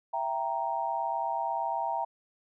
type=chord; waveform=sine; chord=E diminished; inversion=none; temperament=equal with one note detuned; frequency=665.8 / 784 / 932.3 Hz; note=E5 / G5 / Bb5; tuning=+17 / 0 / 0 cents; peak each=-35 / -33 / -31 dBFS; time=0.13-2.05 s; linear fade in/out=10 ms; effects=none